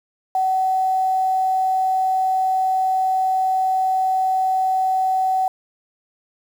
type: tone with quantisation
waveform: sine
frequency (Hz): 755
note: F#5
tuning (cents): +35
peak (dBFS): -16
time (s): 0.35-5.48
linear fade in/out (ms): 2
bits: 7
effects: none